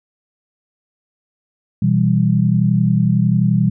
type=chord; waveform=sine; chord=E minor; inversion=second; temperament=equal; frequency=123.47 / 164.81 / 196 Hz; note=B2 / E3 / G3; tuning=0 / 0 / 0 cents; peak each=-16 dBFS; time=1.82-3.7 s; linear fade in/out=5 ms; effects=none